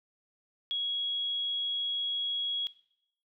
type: tone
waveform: sine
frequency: 3322 Hz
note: G#7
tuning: in tune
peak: -29 dBFS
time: 0.71-2.67 s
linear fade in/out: 0 ms
effects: noise-tail reverb RT60 0.7 s tail -17 dB re dry